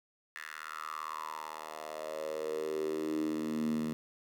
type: tone with high-pass filter sweep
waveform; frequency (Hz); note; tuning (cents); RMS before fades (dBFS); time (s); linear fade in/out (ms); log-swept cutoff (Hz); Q
10% pulse; 77.78; D#2; 0; -37; 0.36-3.93; 0; 1700 to 200; 6.5
effects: none